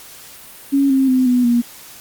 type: tone with pitch steps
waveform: sine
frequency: 277.2 / 267 / 257.1 / 247.7 / 238.5 Hz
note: C#4 / C4 / C4 / B3 / A#3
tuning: 0 / +35 / -30 / +5 / +40 cents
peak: -11 dBFS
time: 0.72-1.62 s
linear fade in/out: 20 ms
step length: 180 ms
effects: white hiss -39 dBFS RMS until 2 s + Opus 48 kbps